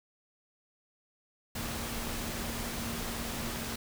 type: tone in noise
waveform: sine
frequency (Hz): 231.3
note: A#3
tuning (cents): -13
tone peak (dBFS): -42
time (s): 1.55-3.76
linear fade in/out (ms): 5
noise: pink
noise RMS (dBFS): -37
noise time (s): 1.55-3.76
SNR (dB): -8
effects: none